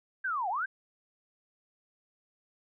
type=linear two-way sweep; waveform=sine; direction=down then up; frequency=1628 to 692 to 1628 Hz; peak=-29 dBFS; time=0.24-0.66 s; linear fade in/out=10 ms; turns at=0.49 s; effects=none